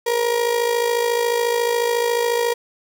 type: tone with amplitude modulation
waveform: 35% pulse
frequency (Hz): 473.3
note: A#4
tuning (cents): +26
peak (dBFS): -13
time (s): 0.06-2.54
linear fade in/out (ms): 10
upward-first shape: sine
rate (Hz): 54.1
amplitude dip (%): 60
effects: none